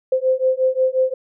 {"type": "beating tone pair", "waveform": "sine", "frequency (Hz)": [516, 521.6], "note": ["C5", "C5"], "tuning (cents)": [-24, -5], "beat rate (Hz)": 5.6, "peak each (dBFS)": -18, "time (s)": [0.12, 1.14], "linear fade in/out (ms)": 5, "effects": []}